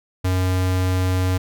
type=tone; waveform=square; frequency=92.3 Hz; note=F#2; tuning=4 cents flat; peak=-18 dBFS; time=0.24-1.38 s; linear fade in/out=10 ms; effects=none